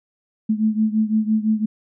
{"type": "beating tone pair", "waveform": "sine", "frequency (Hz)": [215.4, 221.3], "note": ["A3", "A3"], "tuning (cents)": [-37, 10], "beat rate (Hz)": 5.9, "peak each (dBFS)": [-18, -21], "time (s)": [0.49, 1.66], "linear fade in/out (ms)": 10, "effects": []}